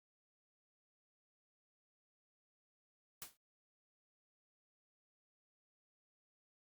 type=noise with exponential decay; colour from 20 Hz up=white; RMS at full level=-44 dBFS; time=3.22-3.37 s; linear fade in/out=0 ms; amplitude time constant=32 ms; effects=Opus 48 kbps